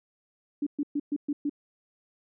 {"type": "tone bursts", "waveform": "sine", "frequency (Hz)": 290, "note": "D4", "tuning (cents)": -22, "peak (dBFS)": -25, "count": 6, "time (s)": [0.62, 1.496], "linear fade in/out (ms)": 5, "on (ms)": 46, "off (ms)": 120, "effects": []}